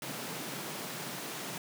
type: high-pass noise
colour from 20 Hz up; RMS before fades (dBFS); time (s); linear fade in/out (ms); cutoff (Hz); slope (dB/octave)
pink; -40; 0.02-1.58; 2; 130; 48
effects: none